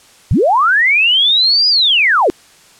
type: linear two-way sweep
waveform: sine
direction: up then down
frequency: 65.5 to 4968 to 301 Hz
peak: -8 dBFS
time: 0.31-2.3 s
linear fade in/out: 0 ms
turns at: 1.68 s
effects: white hiss -45 dBFS RMS until 2.79 s + low-pass 9000 Hz 12 dB/octave